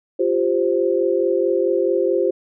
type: chord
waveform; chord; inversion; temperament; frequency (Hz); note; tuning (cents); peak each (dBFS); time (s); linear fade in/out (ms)
sine; F suspended second; none; equal with one note detuned; 349.2 / 393.8 / 523.3; F4 / G4 / C5; 0 / +8 / 0; -20 / -20 / -20; 0.19-2.31; 10
effects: none